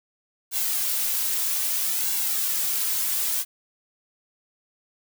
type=noise with flanger; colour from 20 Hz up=blue; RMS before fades=-25 dBFS; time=0.51-3.45 s; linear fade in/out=50 ms; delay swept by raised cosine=1.6 to 3.5 ms; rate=0.62 Hz; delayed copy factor=-0.6; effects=none